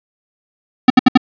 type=tone bursts; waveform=square; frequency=254 Hz; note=B3; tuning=49 cents sharp; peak=-3 dBFS; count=4; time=0.88-1.175 s; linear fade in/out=5 ms; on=22 ms; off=69 ms; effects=resampled to 11025 Hz + 7-bit